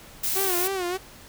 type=noise; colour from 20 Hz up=blue; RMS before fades=-26 dBFS; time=0.23-0.68 s; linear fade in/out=10 ms
type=tone with vibrato; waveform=sawtooth; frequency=370 Hz; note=F#4; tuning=in tune; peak=-22 dBFS; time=0.35-0.98 s; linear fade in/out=20 ms; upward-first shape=sine; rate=3.4 Hz; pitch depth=100 cents each way
effects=pink hiss -47 dBFS RMS until 1.28 s